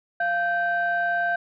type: tone pair together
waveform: sine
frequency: 695 / 1560.2 Hz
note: F5 / G6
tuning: -9 / -9 cents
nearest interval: octave + major second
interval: 1400 cents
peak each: -23 dBFS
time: 0.2-1.36 s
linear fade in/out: 5 ms
effects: tanh soft clip ceiling -15 dBFS